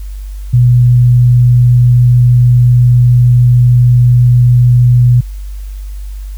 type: tone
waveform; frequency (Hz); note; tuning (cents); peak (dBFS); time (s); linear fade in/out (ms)
sine; 122.6; B2; -12; -3; 0.53-5.21; 10
effects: added 49 Hz sine -20 dBFS peak until 6.37 s + white hiss -44 dBFS RMS until 6.37 s